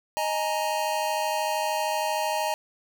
square chord, D# suspended fourth, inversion none, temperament equal with one note detuned, 622.3 / 839.3 / 932.3 Hz, D#5 / G#5 / A#5, 0 / +18 / 0 cents, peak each -30 dBFS, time 0.17-2.54 s, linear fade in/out 0 ms, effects none

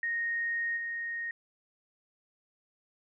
sine tone with level steps, 1861 Hz, A#6, 3 cents flat, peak -29 / -33 dBFS, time 0.03-1.31 s, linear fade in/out 2 ms, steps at 0.76 s, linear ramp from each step 20 ms, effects none

